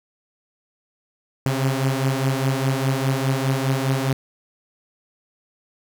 sawtooth beating tone pair, 132.2 / 137.1 Hz, C3 / C#3, +18 / -19 cents, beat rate 4.9 Hz, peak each -17 / -20 dBFS, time 1.46-4.13 s, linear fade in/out 0 ms, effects none

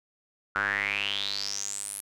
square tone with band-pass filter sweep, 50.3 Hz, G1, 45 cents sharp, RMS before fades -31 dBFS, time 0.55-2.01 s, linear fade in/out 5 ms, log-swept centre 1400 to 11000 Hz, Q 7.9, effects none

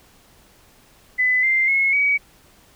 sine tone with pitch steps, 2007 / 2090 / 2176 / 2266 Hz, B6 / C7 / C#7 / C#7, +27 / -2 / -33 / +37 cents, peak -15 dBFS, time 1.18-2.18 s, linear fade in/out 20 ms, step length 250 ms, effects pink hiss -53 dBFS RMS until 2.75 s

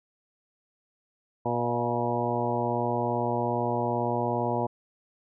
harmonic tone with a mistuned harmonic, 120.1 Hz, B2, 48 cents flat, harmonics 1 / 2 / 3 / 4 / 5 / 6 / 7 / 8, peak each -33 / -33 / -33 / -33 / -33 / -33 / -33 / -33 dBFS, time 1.45-4.67 s, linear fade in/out 10 ms, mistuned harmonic 6, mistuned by -43 cents, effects none

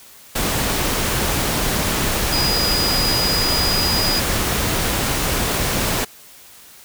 sine tone in noise, 4926 Hz, D#8, 18 cents flat, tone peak -19 dBFS, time 2.32-4.2 s, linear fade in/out 10 ms, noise pink, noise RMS -20 dBFS, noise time 0.35-6.05 s, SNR -2 dB, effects white hiss -44 dBFS RMS until 6.84 s

